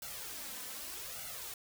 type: noise with flanger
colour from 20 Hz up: white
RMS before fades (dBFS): -44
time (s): 0.02-1.54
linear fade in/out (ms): 2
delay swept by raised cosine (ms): 1.4 to 4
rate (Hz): 0.83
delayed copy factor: +0.75
effects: none